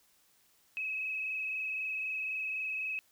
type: tone with frequency modulation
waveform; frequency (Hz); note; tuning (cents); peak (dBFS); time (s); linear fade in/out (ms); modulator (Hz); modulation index
sine; 2565; E7; -48; -33; 0.77-2.99; 0; 23.9; 2
effects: white hiss -68 dBFS RMS until 3.11 s